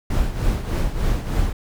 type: noise with tremolo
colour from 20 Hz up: brown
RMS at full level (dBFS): -18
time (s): 0.1-1.53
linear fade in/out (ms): 5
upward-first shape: triangle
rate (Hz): 3.3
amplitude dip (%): 70
effects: none